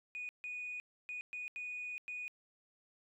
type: tone bursts at uneven times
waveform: sine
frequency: 2471 Hz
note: D#7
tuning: 13 cents flat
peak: -39 dBFS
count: 6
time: 0.15-0.29 / 0.44-0.8 / 1.09-1.21 / 1.33-1.48 / 1.56-1.98 / 2.08-2.28 s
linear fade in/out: 0 ms
effects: tanh soft clip ceiling -36 dBFS